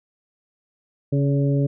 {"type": "harmonic tone with a mistuned harmonic", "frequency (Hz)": 140, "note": "C#3", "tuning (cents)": 18, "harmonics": [1, 2, 3, 4], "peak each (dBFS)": [-18, -24, -28, -30], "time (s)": [1.12, 1.67], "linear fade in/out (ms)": 10, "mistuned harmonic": 4, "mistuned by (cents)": 19, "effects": []}